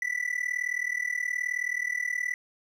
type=tone with amplitude modulation; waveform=triangle; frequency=1975.5 Hz; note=B6; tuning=in tune; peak=-22 dBFS; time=0.02-2.34 s; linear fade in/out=2 ms; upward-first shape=sine; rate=38.9 Hz; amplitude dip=90%; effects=none